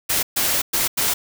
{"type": "noise bursts at uneven times", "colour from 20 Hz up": "white", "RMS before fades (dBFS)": -20, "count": 4, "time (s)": [[0.09, 0.23], [0.36, 0.62], [0.73, 0.88], [0.97, 1.14]], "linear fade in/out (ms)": 10, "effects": []}